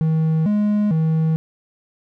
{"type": "tone with pitch steps", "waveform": "triangle", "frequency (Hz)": [159.2, 208.6, 159.7], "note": ["D#3", "G#3", "D#3"], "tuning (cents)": [40, 8, 45], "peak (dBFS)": -13, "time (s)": [0.01, 1.36], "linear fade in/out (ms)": 0, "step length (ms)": 450, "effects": []}